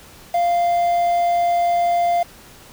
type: tone with quantisation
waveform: triangle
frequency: 695 Hz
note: F5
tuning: 9 cents flat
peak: -13 dBFS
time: 0.34-2.23 s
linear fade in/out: 5 ms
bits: 6
effects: pink hiss -44 dBFS RMS until 2.72 s